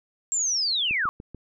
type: linear sweep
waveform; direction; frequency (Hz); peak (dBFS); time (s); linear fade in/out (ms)
sine; down; 7540 to 1068; -22; 0.32-1.09; 0
type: click train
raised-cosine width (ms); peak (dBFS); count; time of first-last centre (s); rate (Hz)
3; -26; 4; 0.91-1.347; 6.87
effects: none